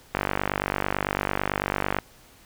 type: click train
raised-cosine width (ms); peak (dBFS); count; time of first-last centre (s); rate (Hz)
0.5; -8; 91; 0.15-1.987; 49
effects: pink hiss -53 dBFS RMS until 2.45 s